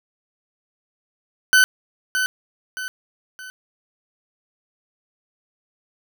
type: tone with echo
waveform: 40% pulse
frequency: 1512 Hz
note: F#6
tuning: 37 cents sharp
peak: -10 dBFS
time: 1.53-1.64 s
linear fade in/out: 0 ms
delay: 620 ms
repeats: 3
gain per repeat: -8 dB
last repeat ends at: 3.5 s
effects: none